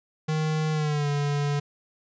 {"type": "tone with pitch glide", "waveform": "square", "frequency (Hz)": [155.7, 144.44], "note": ["D#3", "D3"], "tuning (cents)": [2, -28], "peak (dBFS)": -24, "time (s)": [0.28, 1.6], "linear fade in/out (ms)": 10, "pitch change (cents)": -130, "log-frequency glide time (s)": [0.72, 1.08], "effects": ["resampled to 16000 Hz"]}